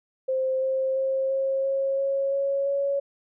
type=tone with pitch steps; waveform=sine; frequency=523.3 / 528.2 / 533.1 / 538 / 543 / 548 / 553.1 / 558.3 Hz; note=C5 / C5 / C5 / C5 / C#5 / C#5 / C#5 / C#5; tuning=0 / +16 / +32 / +48 / -36 / -20 / -4 / +12 cents; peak=-22 dBFS; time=0.28-3 s; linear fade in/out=10 ms; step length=340 ms; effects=none